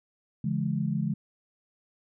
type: tone cluster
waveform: sine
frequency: 143.3 / 170.2 / 211 Hz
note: D3 / F3 / G#3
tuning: -42 / -44 / +28 cents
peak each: -30 dBFS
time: 0.44-1.14 s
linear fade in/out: 5 ms
effects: none